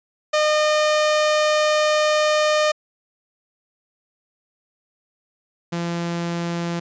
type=tone pair in turn; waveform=sawtooth; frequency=609 / 170.89 Hz; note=D#5 / F3; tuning=-37 / -37 cents; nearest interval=octave + minor seventh; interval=2200 cents; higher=first; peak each=-12 / -19 dBFS; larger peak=first; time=0.33-2.72 / 5.72-6.8 s; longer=first; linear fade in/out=10 ms; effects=resampled to 16000 Hz